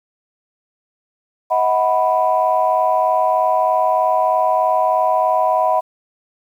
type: chord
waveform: sine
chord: B major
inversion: first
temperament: equal with one note detuned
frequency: 636.8 / 740 / 987.8 Hz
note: D#5 / F#5 / B5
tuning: +40 / 0 / 0 cents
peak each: -17 dBFS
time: 1.5-5.81 s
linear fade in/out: 20 ms
effects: tanh soft clip ceiling -3 dBFS + 8-bit